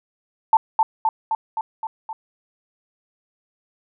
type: tone with echo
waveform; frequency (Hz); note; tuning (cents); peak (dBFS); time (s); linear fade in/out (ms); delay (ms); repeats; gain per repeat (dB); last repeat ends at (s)
sine; 886; A5; +12; -9; 0.53-0.57; 2; 260; 6; -3; 2.13
effects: none